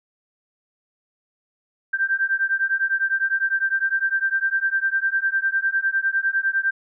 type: beating tone pair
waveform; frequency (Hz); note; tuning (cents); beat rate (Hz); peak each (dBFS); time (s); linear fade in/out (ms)
sine; 1568 / 1577.9; G6 / G6; 0 / +11; 9.9; -22; 1.93-6.71; 10
effects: none